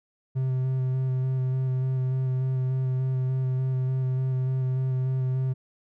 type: tone with vibrato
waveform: triangle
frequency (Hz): 130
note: C3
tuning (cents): -11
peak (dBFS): -21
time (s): 0.35-5.54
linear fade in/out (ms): 20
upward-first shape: square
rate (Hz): 3.4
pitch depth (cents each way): 13
effects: none